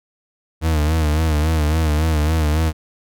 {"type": "tone with vibrato", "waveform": "40% pulse", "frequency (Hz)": 77.78, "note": "D#2", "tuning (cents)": 0, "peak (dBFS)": -14, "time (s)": [0.61, 2.73], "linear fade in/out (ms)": 50, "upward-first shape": "sine", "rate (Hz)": 3.6, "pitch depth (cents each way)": 72, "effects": []}